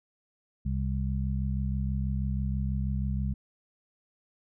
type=harmonic tone; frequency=66.2 Hz; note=C2; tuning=21 cents sharp; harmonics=1 / 2 / 3; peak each=-29 / -32 / -34 dBFS; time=0.65-3.34 s; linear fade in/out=10 ms; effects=none